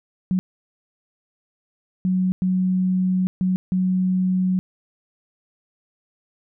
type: tone bursts at uneven times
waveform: sine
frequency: 185 Hz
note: F#3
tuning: in tune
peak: -17 dBFS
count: 5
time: 0.31-0.39 / 2.05-2.32 / 2.42-3.27 / 3.41-3.56 / 3.72-4.59 s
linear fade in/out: 0 ms
effects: none